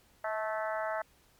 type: harmonic tone with a mistuned harmonic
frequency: 218.3 Hz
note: A3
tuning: 13 cents flat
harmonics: 3 / 4 / 5 / 6 / 7 / 8 / 9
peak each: -34 / -38 / -43 / -40 / -42 / -44 / -46 dBFS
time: 0.24-1.02 s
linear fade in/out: 5 ms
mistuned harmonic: 3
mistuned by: -22 cents
effects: pink hiss -65 dBFS RMS until 1.39 s + MP3 96 kbps